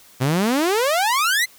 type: exponential sweep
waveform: sawtooth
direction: up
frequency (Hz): 122.3 to 2105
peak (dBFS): -13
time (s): 0.2-1.46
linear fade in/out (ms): 20
effects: white hiss -49 dBFS RMS until 1.58 s